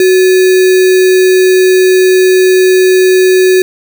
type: tone with sample-and-hold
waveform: sine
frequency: 371 Hz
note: F#4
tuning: 5 cents sharp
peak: -3 dBFS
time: 0-3.62 s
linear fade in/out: 2 ms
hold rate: 2100 Hz
effects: none